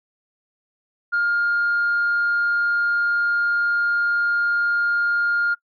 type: tone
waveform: sine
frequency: 1411 Hz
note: F6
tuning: 17 cents sharp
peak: -16 dBFS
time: 1.12-5.55 s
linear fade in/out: 20 ms
effects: noise-tail reverb RT60 0.1 s tail -23 dB re dry + tanh soft clip ceiling -14 dBFS